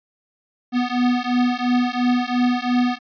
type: beating tone pair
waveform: square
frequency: 245.3 / 248.2 Hz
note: B3 / B3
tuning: -12 / +9 cents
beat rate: 2.9 Hz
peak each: -21 dBFS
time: 0.72-2.99 s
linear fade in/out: 50 ms
effects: resampled to 11025 Hz